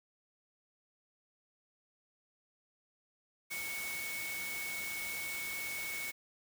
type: tone in noise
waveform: sine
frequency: 2217 Hz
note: C#7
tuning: in tune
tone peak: -39 dBFS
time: 3.5-6.12 s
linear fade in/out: 20 ms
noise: white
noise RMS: -43 dBFS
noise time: 3.5-6.12 s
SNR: +1 dB
effects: none